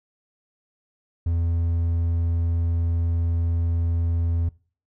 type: tone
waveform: triangle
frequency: 84.2 Hz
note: E2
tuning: 37 cents sharp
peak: -18 dBFS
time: 1.26-4.49 s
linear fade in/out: 5 ms
effects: noise-tail reverb RT60 0.4 s tail -22 dB re dry